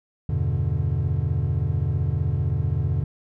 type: chord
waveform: triangle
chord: E minor seventh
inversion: none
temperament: equal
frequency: 82.41 / 98 / 123.47 / 146.83 Hz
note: E2 / G2 / B2 / D3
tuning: 0 / 0 / 0 / 0 cents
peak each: -24 dBFS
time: 0.29-3.04 s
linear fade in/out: 5 ms
effects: tanh soft clip ceiling -10 dBFS